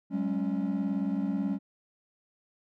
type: chord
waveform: triangle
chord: F# suspended second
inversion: none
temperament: equal with one note detuned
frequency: 189.32 / 207.7 / 277.2 Hz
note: F#3 / G#3 / C#4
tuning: +40 / 0 / 0 cents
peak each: -29 dBFS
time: 0.1-1.59 s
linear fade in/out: 50 ms
effects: tanh soft clip ceiling -20 dBFS